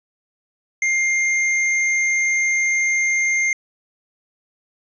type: tone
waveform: square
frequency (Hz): 2111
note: C7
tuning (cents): +15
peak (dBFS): -17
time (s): 0.82-3.53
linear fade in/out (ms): 2
effects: resampled to 16000 Hz